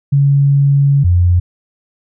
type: tone pair in turn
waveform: sine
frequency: 140.4 / 88.45 Hz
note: C#3 / F2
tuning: +22 / +23 cents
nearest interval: minor sixth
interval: 799 cents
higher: first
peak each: -7 dBFS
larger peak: neither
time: 0.12-1.04 / 1.04-1.4 s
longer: first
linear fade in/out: 10 ms
effects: none